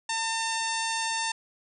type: harmonic tone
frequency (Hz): 902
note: A5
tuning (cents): +43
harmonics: 1 / 2 / 3 / 4 / 5 / 6 / 7 / 8 / 9 / 10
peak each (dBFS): -31 / -34 / -36 / -37 / -38 / -39 / -39 / -40 / -41 / -41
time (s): 0.09-1.32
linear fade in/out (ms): 5
effects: none